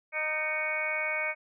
harmonic tone with a mistuned harmonic, 308.5 Hz, D#4, 15 cents flat, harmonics 2 / 3 / 4 / 5 / 6 / 7 / 8, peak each -36 / -42 / -41 / -38 / -42 / -30 / -39 dBFS, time 0.12-1.35 s, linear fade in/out 50 ms, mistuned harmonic 7, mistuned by +52 cents, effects none

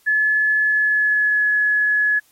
sine tone with pitch glide, 1717 to 1697.3 Hz, A6 to G#6, -43 to +37 cents, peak -14 dBFS, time 0.06-2.2 s, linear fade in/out 20 ms, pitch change -20 cents, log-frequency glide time 0.58-1.46 s, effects white hiss -57 dBFS RMS until 2.31 s + MP3 64 kbps

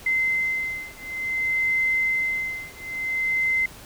sine beating tone pair, 2068 / 2068.56 Hz, C7 / C7, -21 / -20 cents, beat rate 0.56 Hz, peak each -25 dBFS, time 0.06-3.66 s, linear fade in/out 5 ms, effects pink hiss -44 dBFS RMS until 3.85 s

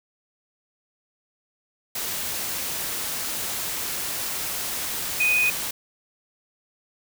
sine tone in noise, 2489 Hz, D#7, in tune, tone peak -18 dBFS, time 5.2-5.5 s, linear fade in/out 5 ms, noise white, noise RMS -29 dBFS, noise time 1.95-5.71 s, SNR +8 dB, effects none

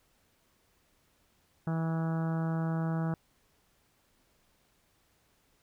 harmonic tone with a mistuned harmonic, 162.8 Hz, E3, 21 cents flat, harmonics 1 / 2 / 3 / 4 / 5 / 6 / 7 / 8 / 9 / 10, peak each -29 / -40 / -45 / -43 / -44 / -50 / -49 / -48 / -49 / -55 dBFS, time 1.67-3.14 s, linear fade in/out 2 ms, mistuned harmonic 10, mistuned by +29 cents, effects pink hiss -70 dBFS RMS until 5.62 s

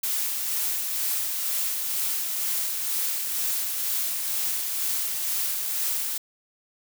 blue noise with tremolo, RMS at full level -26 dBFS, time 0.03-6.18 s, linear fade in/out 5 ms, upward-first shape sine, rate 2.1 Hz, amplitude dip 30%, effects none

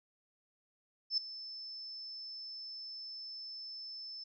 sine tone with ADSR envelope, 5270 Hz, E8, 1 cent flat, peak -27 dBFS, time 1.1-4.24 s, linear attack 77 ms, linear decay 4 ms, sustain -16 dB, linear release 8 ms, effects none

